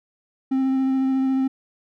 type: tone with vibrato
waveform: triangle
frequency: 264.8 Hz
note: C4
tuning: 21 cents sharp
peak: -16 dBFS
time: 0.51-1.48 s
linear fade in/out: 10 ms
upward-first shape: sine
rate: 14 Hz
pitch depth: 12 cents each way
effects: none